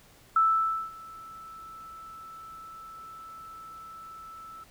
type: tone with ADSR envelope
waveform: sine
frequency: 1318.5 Hz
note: E6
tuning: in tune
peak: -18 dBFS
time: 0.36-4.64 s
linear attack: 4 ms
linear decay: 540 ms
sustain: -24 dB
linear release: 8 ms
effects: pink hiss -57 dBFS RMS until 4.7 s